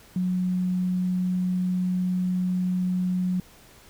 sine tone, 182.3 Hz, F#3, 25 cents flat, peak -22 dBFS, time 0.16-3.4 s, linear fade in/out 2 ms, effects pink hiss -52 dBFS RMS until 3.89 s

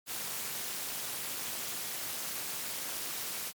white noise with amplitude modulation, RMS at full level -34 dBFS, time 0.06-3.53 s, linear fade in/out 50 ms, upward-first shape sine, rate 272 Hz, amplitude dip 80%, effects high-pass 100 Hz 12 dB/octave + MP3 96 kbps

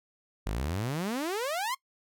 sawtooth exponential sweep, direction up, 45.41 to 1096 Hz, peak -26 dBFS, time 0.46-1.75 s, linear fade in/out 10 ms, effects noise-tail reverb RT60 0.1 s tail -22 dB re dry

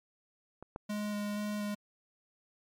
clicks, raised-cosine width 1 ms, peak -32 / -25 dBFS, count 2, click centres 0.626 / 0.761 s
square tone with vibrato, 207.7 Hz, G#3, in tune, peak -34 dBFS, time 0.89-1.75 s, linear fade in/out 10 ms, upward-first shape square, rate 2.1 Hz, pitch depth 9 cents each way
effects MP3 96 kbps

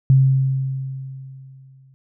sine tone with exponential decay, 133.4 Hz, C3, 34 cents sharp, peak -8 dBFS, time 0.1-1.94 s, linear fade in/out 0 ms, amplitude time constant 400 ms, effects none

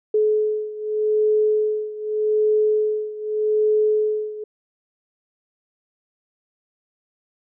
sine beating tone pair, 427.3 / 428.13 Hz, G#4 / A4, +49 / -47 cents, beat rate 0.83 Hz, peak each -19 / -22 dBFS, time 0.14-4.44 s, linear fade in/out 5 ms, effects none

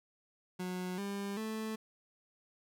30% pulse tone with pitch steps, 182.2 / 199.84 / 219.2 Hz, F#3 / G3 / A3, -26 / +34 / -6 cents, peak -34 dBFS, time 0.59-1.76 s, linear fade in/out 10 ms, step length 390 ms, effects none

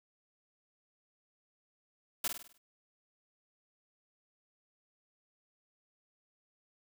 white noise with echo, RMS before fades -33 dBFS, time 2.24-2.28 s, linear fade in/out 5 ms, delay 50 ms, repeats 6, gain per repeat -6 dB, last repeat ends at 2.58 s, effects none

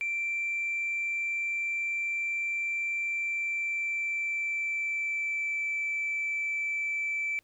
sine tone with pitch glide, 2349 to 2323 Hz, D7 to D7, 0 to -20 cents, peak -27 dBFS, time 0.01-7.39 s, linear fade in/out 0 ms, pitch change -20 cents, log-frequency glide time 3.04-5.67 s, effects tanh soft clip ceiling -25 dBFS + pink hiss -69 dBFS RMS until 7.43 s

